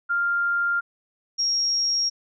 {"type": "tone pair in turn", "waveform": "sine", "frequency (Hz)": [1396.9, 5588], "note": ["F6", "F8"], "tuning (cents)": [0, 0], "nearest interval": "2 octaves", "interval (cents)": 2400, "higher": "second", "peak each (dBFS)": -20, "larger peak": "neither", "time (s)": [[0.09, 0.81], [1.38, 2.1]], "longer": "neither", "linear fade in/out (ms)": 20, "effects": []}